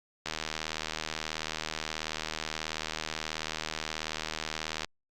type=click train; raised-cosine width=0.2 ms; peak=-15 dBFS; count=361; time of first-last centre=0.26-4.846 s; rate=78.5 Hz; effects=Opus 48 kbps